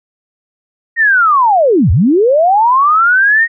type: linear two-way sweep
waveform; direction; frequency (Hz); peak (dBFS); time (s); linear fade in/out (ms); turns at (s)
sine; down then up; 1883 to 69.3 to 1883; -6; 0.96-3.48; 50; 1.91
effects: none